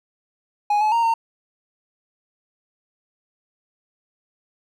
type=tone with pitch steps; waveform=triangle; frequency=830 / 856 / 928 / 914 Hz; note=G#5 / A5 / A#5 / A#5; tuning=-1 / -48 / -8 / -34 cents; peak=-14 dBFS; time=0.7-1.14 s; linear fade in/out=5 ms; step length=110 ms; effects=none